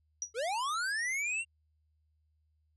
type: tone with exponential decay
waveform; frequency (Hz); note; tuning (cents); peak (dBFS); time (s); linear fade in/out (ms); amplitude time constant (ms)
sine; 5800; F#8; -35; -29; 0.22-0.33; 1; 22
type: linear sweep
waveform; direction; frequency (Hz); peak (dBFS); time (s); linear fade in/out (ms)
square; up; 415.3 to 2794; -32; 0.34-1.45; 50
effects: added 77 Hz sine -70 dBFS peak until 2.76 s + resampled to 24000 Hz